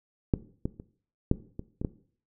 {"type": "clicks", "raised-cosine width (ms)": 3, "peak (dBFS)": [-9, -16, -28, -8, -22, -20, -15], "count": 7, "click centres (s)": [0.338, 0.655, 0.799, 1.314, 1.594, 1.815, 1.848], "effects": ["noise-tail reverb RT60 0.5 s tail -17 dB re dry"]}